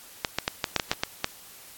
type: clicks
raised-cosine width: 0.2 ms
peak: -6 dBFS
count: 9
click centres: 0.248 / 0.386 / 0.479 / 0.642 / 0.763 / 0.798 / 0.915 / 1.035 / 1.244 s
effects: white hiss -48 dBFS RMS until 1.77 s + AAC 64 kbps